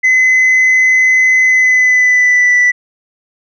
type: tone with pitch glide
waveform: sine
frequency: 2033 to 1972.8 Hz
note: B6 to B6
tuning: +50 to -2 cents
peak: -4 dBFS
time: 0.03-2.72 s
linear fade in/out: 20 ms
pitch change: -52 cents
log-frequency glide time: 1.44-2.57 s
effects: tanh soft clip ceiling -5 dBFS